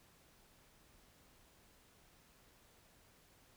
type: silence
effects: pink hiss -67 dBFS RMS until 3.56 s